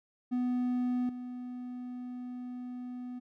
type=tone with level steps; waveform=triangle; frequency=248.2 Hz; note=B3; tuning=9 cents sharp; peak=-26 / -36 dBFS; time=0.31-3.2 s; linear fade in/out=20 ms; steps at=1.09 s; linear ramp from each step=2 ms; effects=none